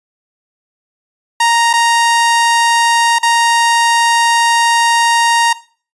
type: tone with dropouts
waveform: sawtooth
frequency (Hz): 932.3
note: A#5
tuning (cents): 0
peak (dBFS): -5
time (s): 1.4-5.53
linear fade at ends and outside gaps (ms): 5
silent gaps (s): 1.731-1.736 / 3.186-3.229
effects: noise-tail reverb RT60 0.4 s tail -18 dB re dry + resampled to 24000 Hz